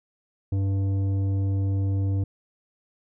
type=tone with tanh clipping; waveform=sine; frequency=97.6 Hz; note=G2; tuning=7 cents flat; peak=-23 dBFS; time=0.52-2.24 s; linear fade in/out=5 ms; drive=10 dB; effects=none